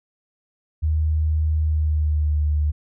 sine tone with pitch glide, 77.78 to 75.04 Hz, D#2 to D2, 0 to +38 cents, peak -17 dBFS, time 0.82-2.72 s, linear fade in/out 20 ms, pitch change -62 cents, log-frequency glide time 1.62-2.36 s, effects none

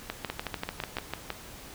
two click trains, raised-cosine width 0.3 ms, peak -15 / -15 dBFS, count 7 / 7, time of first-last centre 0.1-0.985 / 0.3-1.303 s, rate 6.78 / 5.98 Hz, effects pink hiss -46 dBFS RMS until 1.74 s

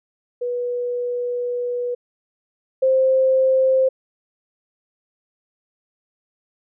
sine tone pair in turn, 488.2 / 524.7 Hz, B4 / C5, -20 / +5 cents, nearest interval minor second, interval 125 cents, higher second, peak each -21 / -13 dBFS, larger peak second, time 0.41-1.95 / 2.82-3.89 s, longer first, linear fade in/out 10 ms, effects none

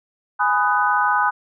sine chord, G# minor seventh, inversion none, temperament just, 830.6 / 996.7 / 1245.9 / 1495.1 Hz, G#5 / B5 / D#6 / F#6, 0 / +16 / +2 / +18 cents, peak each -21 dBFS, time 0.39-1.31 s, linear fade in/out 20 ms, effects none

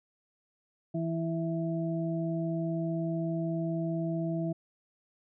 harmonic tone, 164.81 Hz, E3, in tune, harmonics 1 / 2 / 4, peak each -31 / -34 / -37 dBFS, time 0.94-4.53 s, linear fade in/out 10 ms, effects none

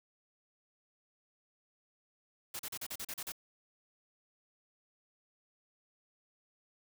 white noise bursts, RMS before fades -41 dBFS, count 9, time 2.54-3.321 s, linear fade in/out 5 ms, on 53 ms, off 38 ms, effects none

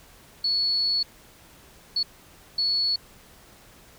sine tone bursts at uneven times, 4403 Hz, C#8, 13 cents flat, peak -21 dBFS, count 3, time 0.44-1.03 / 1.96-2.03 / 2.58-2.96 s, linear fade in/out 5 ms, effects pink hiss -52 dBFS RMS until 3.98 s

